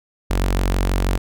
sawtooth tone with notch filter, 46.25 Hz, F#1, in tune, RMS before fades -19 dBFS, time 0.3-1.18 s, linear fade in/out 10 ms, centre 130 Hz, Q 2, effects none

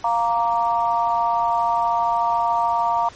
sine chord, Bb major, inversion second, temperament just, 699.2 / 932.3 / 1165.4 Hz, F5 / Bb5 / D6, +2 / 0 / -14 cents, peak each -22 / -19 / -25 dBFS, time 0.04-3.09 s, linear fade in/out 5 ms, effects pink hiss -44 dBFS RMS until 3.15 s + MP3 32 kbps

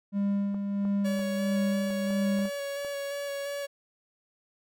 triangle tone with tremolo, 200.4 Hz, G3, 38 cents sharp, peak -22 dBFS, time 0.12-2.5 s, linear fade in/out 50 ms, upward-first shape sine, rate 1.5 Hz, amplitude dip 45%
clicks, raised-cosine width 1 ms, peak -31 dBFS, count 8, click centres 0.545 / 0.852 / 1.193 / 1.905 / 2.106 / 2.39 / 2.455 / 2.848 s
45% pulse tone with vibrato, 564 Hz, C#5, 30 cents sharp, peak -32 dBFS, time 1.04-3.67 s, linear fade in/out 20 ms, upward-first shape square, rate 2.9 Hz, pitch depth 12 cents each way
effects none

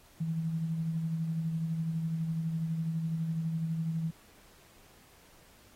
sine tone with tremolo, 162.5 Hz, E3, 24 cents flat, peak -28 dBFS, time 0.2-4.11 s, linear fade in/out 10 ms, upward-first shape sine, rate 12 Hz, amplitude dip 40%, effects pink hiss -60 dBFS RMS until 5.75 s + AAC 48 kbps

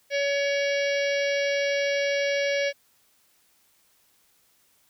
harmonic tone with a mistuned harmonic, 564 Hz, C#5, 30 cents sharp, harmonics 1 / 3 / 4 / 5 / 6 / 7 / 8 / 9 / 10, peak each -24 / -32 / -30 / -38 / -39 / -41 / -42 / -42 / -40 dBFS, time 0.1-2.73 s, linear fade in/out 50 ms, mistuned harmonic 6, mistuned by -51 cents, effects white hiss -64 dBFS RMS until 4.89 s

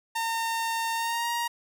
sawtooth tone with pitch glide, 912 to 942.5 Hz, A#5 to A#5, -38 to +19 cents, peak -23 dBFS, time 0.15-1.48 s, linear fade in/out 10 ms, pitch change +57 cents, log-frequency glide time 0.94-1.29 s, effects none

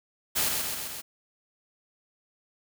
white noise with echo, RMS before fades -26 dBFS, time 0.35-0.5 s, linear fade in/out 20 ms, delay 130 ms, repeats 4, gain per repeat -3 dB, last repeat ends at 1.02 s, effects none

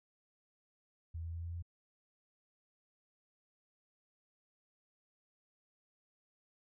sine tone with pitch steps, 82.41 / 83.22 / 84.04 / 84.87 / 85.71 Hz, E2 / E2 / E2 / F2 / F2, 0 / +17 / +34 / -49 / -32 cents, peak -39 dBFS, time 1.14-1.625 s, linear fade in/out 10 ms, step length 97 ms, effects none

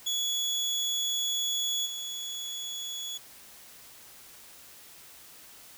30% pulse tone with level steps, 3386 Hz, G#7, 33 cents sharp, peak -25 / -32 dBFS, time 0.06-3.18 s, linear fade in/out 10 ms, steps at 1.85 s, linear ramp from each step 20 ms, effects white hiss -51 dBFS RMS until 5.77 s

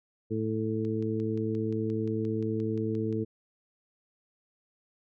harmonic tone, 110 Hz, A2, in tune, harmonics 1 / 2 / 3 / 4, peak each -33 / -33 / -33 / -33 dBFS, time 0.3-3.25 s, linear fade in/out 20 ms
click train, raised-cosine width 0.2 ms, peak -35 dBFS, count 14, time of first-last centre 0.85-3.127 s, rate 5.71 Hz
effects none

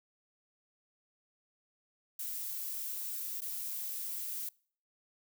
violet noise with dropouts, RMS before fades -39 dBFS, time 2.19-4.49 s, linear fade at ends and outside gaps 5 ms, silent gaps 3.407-3.417 s, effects noise-tail reverb RT60 0.5 s tail -25 dB re dry

